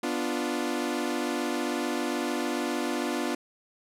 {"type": "chord", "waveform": "sawtooth", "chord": "B diminished", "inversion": "none", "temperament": "equal", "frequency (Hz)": [246.9, 293.7, 349.2], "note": ["B3", "D4", "F4"], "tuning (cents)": [0, 0, 0], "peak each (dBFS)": -28, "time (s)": [0.03, 3.35], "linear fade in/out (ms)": 5, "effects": ["low-pass 12000 Hz 12 dB/octave"]}